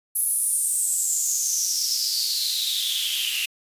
white noise with high-pass filter sweep, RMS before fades -24 dBFS, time 0.15-3.46 s, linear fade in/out 10 ms, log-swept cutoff 11000 to 2700 Hz, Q 7.9, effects resampled to 32000 Hz

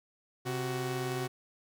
sawtooth tone pair together, 130.81 / 373 Hz, C3 / F#4, 0 / +14 cents, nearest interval octave + tritone, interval 1814 cents, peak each -31 / -31 dBFS, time 0.45-1.28 s, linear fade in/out 20 ms, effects none

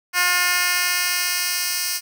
10% pulse tone with high-pass filter sweep, 357.1 Hz, F4, 39 cents sharp, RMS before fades -21 dBFS, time 0.13-2.01 s, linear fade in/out 50 ms, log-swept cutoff 1500 to 4500 Hz, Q 0.77, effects none

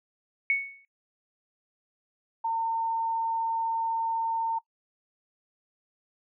sine tone with exponential decay, 2217 Hz, C#7, in tune, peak -19 dBFS, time 0.5-0.85 s, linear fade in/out 1 ms, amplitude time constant 75 ms
sine tone, 908 Hz, A#5, 46 cents flat, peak -25 dBFS, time 2.44-4.59 s, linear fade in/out 10 ms
effects noise-tail reverb RT60 0.1 s tail -21 dB re dry

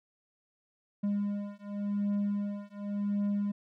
triangle beating tone pair, 203 / 203.9 Hz, G#3 / G#3, -39 / -32 cents, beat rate 0.9 Hz, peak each -31 / -31 dBFS, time 1.03-3.52 s, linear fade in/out 10 ms, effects none

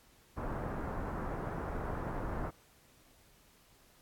pink low-pass noise, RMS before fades -38 dBFS, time 0.36-2.51 s, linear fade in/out 20 ms, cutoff 1400 Hz, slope 24 dB/octave, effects pink hiss -64 dBFS RMS until 4.01 s + AAC 64 kbps

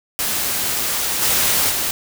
white noise with level steps, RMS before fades -21 / -17 / -21 dBFS, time 0.19-1.91 s, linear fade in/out 0 ms, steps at 1.21 / 1.69 s, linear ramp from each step 20 ms, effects none

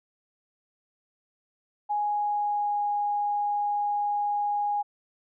sine tone with pitch glide, 831 to 823.8 Hz, G#5 to G#5, +1 to -14 cents, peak -24 dBFS, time 1.89-4.83 s, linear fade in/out 20 ms, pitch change -15 cents, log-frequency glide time 1.99-2.9 s, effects none

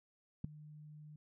sine tone with ADSR envelope, 151.1 Hz, D3, 50 cents sharp, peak -29 dBFS, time 0.44-1.16 s, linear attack 5 ms, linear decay 5 ms, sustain -22 dB, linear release 4 ms, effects none

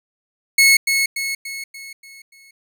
sawtooth tone with echo, 2188 Hz, C#7, 23 cents flat, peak -6 dBFS, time 0.58-0.77 s, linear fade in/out 5 ms, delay 290 ms, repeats 6, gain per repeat -6 dB, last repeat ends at 2.51 s, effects none

